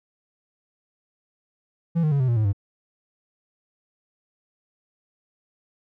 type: tone with pitch steps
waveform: triangle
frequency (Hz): 167.4 / 153.51 / 140.77 / 129.08 / 118.37 / 108.55 / 99.54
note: E3 / D#3 / C#3 / C3 / A#2 / A2 / G2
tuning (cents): +27 / -23 / +27 / -23 / +27 / -23 / +27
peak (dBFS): -16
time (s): 1.95-2.531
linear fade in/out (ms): 20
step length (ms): 83
effects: none